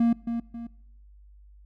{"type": "tone with echo", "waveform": "triangle", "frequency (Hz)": 233.1, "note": "A#3", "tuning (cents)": 0, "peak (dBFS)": -16, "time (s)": [0, 0.13], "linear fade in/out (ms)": 5, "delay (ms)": 270, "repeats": 2, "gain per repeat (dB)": -8, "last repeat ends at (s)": 0.67, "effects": ["noise-tail reverb RT60 0.8 s tail -23 dB re dry", "added 50 Hz sine -49 dBFS peak until 1.65 s"]}